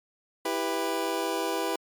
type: chord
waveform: 25% pulse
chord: E minor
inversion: none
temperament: just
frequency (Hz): 329.6 / 395.6 / 494.4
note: E4 / G4 / B4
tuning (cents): 0 / +16 / +2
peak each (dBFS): -28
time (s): 0.45-1.76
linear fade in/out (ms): 5
effects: MP3 96 kbps